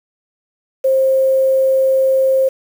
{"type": "tone with quantisation", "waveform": "sine", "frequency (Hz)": 530, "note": "C5", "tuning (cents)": 22, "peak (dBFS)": -10, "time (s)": [0.84, 2.49], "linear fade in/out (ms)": 10, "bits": 6, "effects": []}